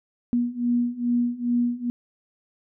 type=beating tone pair; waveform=sine; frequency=239.6 / 242 Hz; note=A#3 / B3; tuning=+48 / -35 cents; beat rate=2.4 Hz; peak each=-25 / -23 dBFS; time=0.33-1.9 s; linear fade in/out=0 ms; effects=none